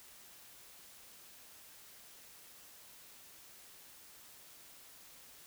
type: silence
effects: white hiss -57 dBFS RMS until 5.46 s